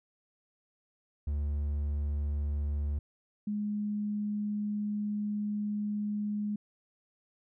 triangle / sine tone pair in turn, 72.9 / 208.3 Hz, D2 / G#3, -12 / +5 cents, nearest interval octave + tritone, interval 1817 cents, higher second, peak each -27 / -30 dBFS, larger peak first, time 1.27-2.99 / 3.47-6.56 s, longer second, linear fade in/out 5 ms, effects none

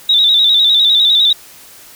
sine tone with vibrato, 3675 Hz, A#7, 25 cents flat, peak -7 dBFS, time 0.09-1.33 s, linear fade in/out 5 ms, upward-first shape square, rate 9.9 Hz, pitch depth 63 cents each way, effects white hiss -39 dBFS RMS until 1.95 s

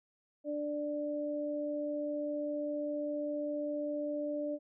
sine tone pair together, 295 / 590 Hz, D4 / D5, +8 / +8 cents, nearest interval octave, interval 1200 cents, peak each -37 / -35 dBFS, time 0.44-4.59 s, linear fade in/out 50 ms, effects none

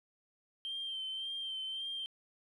sine tone with vibrato, 3136 Hz, G7, in tune, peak -36 dBFS, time 0.65-2.06 s, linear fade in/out 0 ms, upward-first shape sine, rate 1.8 Hz, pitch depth 33 cents each way, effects tanh soft clip ceiling -33 dBFS + 13-bit

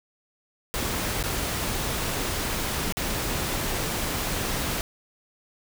pink noise with dropouts, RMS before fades -28 dBFS, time 0.74-4.81 s, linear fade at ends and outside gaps 0 ms, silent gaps 1.227-1.238 / 2.924-2.97 s, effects none

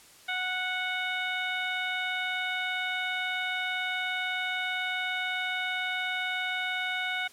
harmonic tone, 737 Hz, F#5, 7 cents flat, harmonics 1 / 2 / 3 / 4 / 5, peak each -37 / -33 / -33 / -39 / -38 dBFS, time 0.28-7.28 s, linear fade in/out 10 ms, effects white hiss -54 dBFS RMS until 7.32 s + low-pass 11000 Hz 12 dB/octave

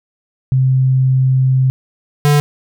sine / square tone pair in turn, 130.81 / 146.36 Hz, C3 / D3, 0 / -6 cents, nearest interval major second, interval 194 cents, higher second, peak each -9 dBFS, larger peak neither, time 0.52-1.7 / 2.25-2.4 s, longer first, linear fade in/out 0 ms, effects none

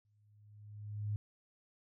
sine tone with exponential growth, 104.5 Hz, G#2, 11 cents sharp, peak -32 dBFS, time 0.05-1.16 s, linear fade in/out 0 ms, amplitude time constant 240 ms, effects none

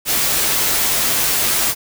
white noise with comb filter, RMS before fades -17 dBFS, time 0.05-1.75 s, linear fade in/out 50 ms, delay 11 ms, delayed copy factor -0.5, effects none

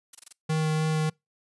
blue noise bursts, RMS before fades -41 dBFS, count 5, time 0.13-0.326 s, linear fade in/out 5 ms, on 20 ms, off 24 ms
square tone with vibrato, 156.5 Hz, D#3, 10 cents sharp, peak -24 dBFS, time 0.49-1.1 s, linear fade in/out 10 ms, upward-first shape sine, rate 3.3 Hz, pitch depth 9 cents each way
effects noise-tail reverb RT60 0.2 s tail -26 dB re dry + resampled to 24000 Hz

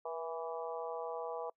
harmonic tone with a mistuned harmonic, 164.81 Hz, E3, in tune, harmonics 3 / 4 / 5 / 6 / 7, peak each -41 / -43 / -45 / -47 / -48 dBFS, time 0.05-1.5 s, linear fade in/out 5 ms, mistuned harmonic 3, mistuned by -29 cents, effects noise-tail reverb RT60 0.1 s tail -25 dB re dry

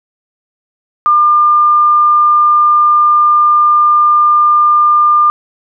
sine tone, 1200 Hz, D6, 37 cents sharp, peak -5 dBFS, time 1.06-5.3 s, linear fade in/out 0 ms, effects none

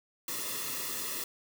white noise with comb filter, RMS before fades -36 dBFS, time 0.28-1.24 s, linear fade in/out 2 ms, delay 1.3 ms, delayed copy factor -0.8, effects none

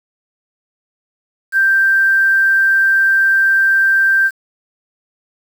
sine tone with quantisation, 1572 Hz, G6, 4 cents sharp, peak -9 dBFS, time 1.52-4.31 s, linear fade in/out 50 ms, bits 6, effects none

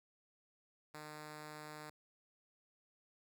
5% pulse tone, 152 Hz, D#3, 40 cents flat, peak -37 dBFS, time 0.94-1.9 s, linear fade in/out 5 ms, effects none

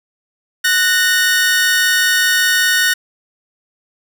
sawtooth tone pair together, 1480 / 1838.7 Hz, F#6 / A#6, 0 / -24 cents, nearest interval major third, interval 376 cents, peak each -11 dBFS, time 0.64-2.94 s, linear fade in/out 10 ms, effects none

